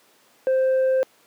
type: tone with tanh clipping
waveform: sine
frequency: 523 Hz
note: C5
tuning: 1 cent flat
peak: -17 dBFS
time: 0.47-1.03 s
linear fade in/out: 0 ms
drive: 2 dB
effects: pink hiss -57 dBFS RMS until 1.26 s + high-pass 300 Hz 12 dB/octave